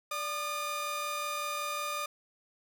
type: tone pair together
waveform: sawtooth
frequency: 585.3 / 1216 Hz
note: D5 / D#6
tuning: -6 / -40 cents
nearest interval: octave + minor second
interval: 1266 cents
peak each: -36 / -30 dBFS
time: 0.11-2.06 s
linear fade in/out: 5 ms
effects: none

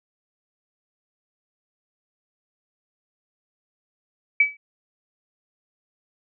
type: tone with exponential decay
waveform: sine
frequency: 2291 Hz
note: D7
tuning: 44 cents flat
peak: -10 dBFS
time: 4.4-4.57 s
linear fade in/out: 5 ms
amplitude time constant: 36 ms
effects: none

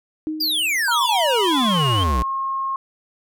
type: tone with exponential decay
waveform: sine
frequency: 311.1 Hz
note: D#4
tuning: in tune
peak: -20 dBFS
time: 0.27-0.92 s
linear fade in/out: 0 ms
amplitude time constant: 140 ms
type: exponential sweep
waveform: square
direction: down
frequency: 5000 to 55 Hz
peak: -19 dBFS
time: 0.4-2.23 s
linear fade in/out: 10 ms
type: tone with pitch glide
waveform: sine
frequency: 948 to 1076.5 Hz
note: A#5 to C6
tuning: +29 to +49 cents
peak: -21 dBFS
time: 0.88-2.76 s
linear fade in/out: 2 ms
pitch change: +220 cents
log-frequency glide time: 1.37-1.72 s
type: tone with vibrato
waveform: triangle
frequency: 3137 Hz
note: G7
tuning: 1 cent sharp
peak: -21 dBFS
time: 0.91-2.04 s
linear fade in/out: 10 ms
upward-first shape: sine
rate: 1.8 Hz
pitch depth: 170 cents each way
effects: none

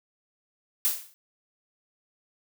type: noise with exponential decay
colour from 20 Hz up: blue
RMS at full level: -21 dBFS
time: 0.85-1.14 s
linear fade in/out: 0 ms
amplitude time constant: 62 ms
effects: none

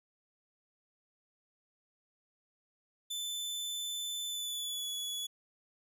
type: tone with pitch glide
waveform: sawtooth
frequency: 3520 to 3398 Hz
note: A7 to G#7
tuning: 0 to +39 cents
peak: -33 dBFS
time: 3.1-5.27 s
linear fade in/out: 10 ms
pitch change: -61 cents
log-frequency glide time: 4.28-4.88 s
effects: 12-bit

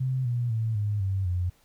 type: tone with pitch steps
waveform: sine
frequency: 130.1 / 120.69 / 111.96 / 103.86 / 96.35 / 89.38 Hz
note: C3 / B2 / A2 / G#2 / G2 / F2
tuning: -9 / -39 / +31 / +1 / -29 / +41 cents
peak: -24 dBFS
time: 0-1.5 s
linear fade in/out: 10 ms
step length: 250 ms
effects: pink hiss -63 dBFS RMS until 1.64 s

